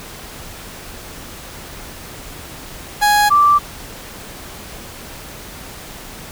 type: tone pair in turn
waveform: 30% pulse / sine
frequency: 830.6 / 1170.6 Hz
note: G#5 / D6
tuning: 0 / -6 cents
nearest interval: tritone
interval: 594 cents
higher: second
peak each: -8 dBFS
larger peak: neither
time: 3.01-3.3 / 3.3-3.59 s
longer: neither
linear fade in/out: 20 ms
effects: pink hiss -34 dBFS RMS until 6.31 s